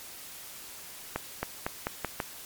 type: accelerating click train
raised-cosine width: 0.5 ms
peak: -14 dBFS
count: 6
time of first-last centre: 1.16-2.202 s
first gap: 270 ms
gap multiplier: 0.87
effects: white hiss -45 dBFS RMS until 2.45 s + MP3 96 kbps